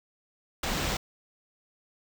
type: noise with sample-and-hold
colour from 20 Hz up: pink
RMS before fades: -30 dBFS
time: 0.63-0.97 s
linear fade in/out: 5 ms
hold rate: 11025 Hz
effects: none